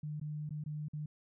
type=tone with dropouts; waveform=sine; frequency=150.7 Hz; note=D3; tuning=45 cents sharp; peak=-37 dBFS; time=0.03-1.06 s; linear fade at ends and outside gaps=5 ms; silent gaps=0.199-0.213 / 0.493-0.506 / 0.639-0.66 / 0.884-0.933 s; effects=none